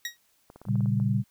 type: tone with exponential decay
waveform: 20% pulse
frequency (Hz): 1895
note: A#6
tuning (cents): +28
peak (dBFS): -22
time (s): 0.05-0.17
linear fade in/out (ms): 2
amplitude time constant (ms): 26
type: clicks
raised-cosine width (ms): 1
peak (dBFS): -32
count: 9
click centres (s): 0.501 / 0.56 / 0.616 / 0.653 / 0.686 / 0.756 / 0.807 / 0.859 / 1
type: chord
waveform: sine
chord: G diminished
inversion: first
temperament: equal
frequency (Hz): 116.54 / 138.59 / 196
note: Bb2 / Db3 / G3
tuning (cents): 0 / 0 / 0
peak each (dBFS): -25 / -28 / -27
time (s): 0.66-1.24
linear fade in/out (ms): 50
effects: white hiss -67 dBFS RMS until 1.3 s